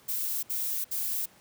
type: noise bursts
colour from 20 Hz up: violet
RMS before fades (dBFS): -31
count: 3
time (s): 0.08-1.26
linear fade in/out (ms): 10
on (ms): 350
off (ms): 65
effects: pink hiss -58 dBFS RMS until 1.4 s + high-pass 100 Hz 12 dB/octave